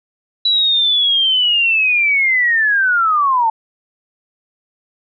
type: linear sweep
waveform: sine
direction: down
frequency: 3951 to 873 Hz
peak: -11 dBFS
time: 0.45-3.5 s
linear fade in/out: 5 ms
effects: none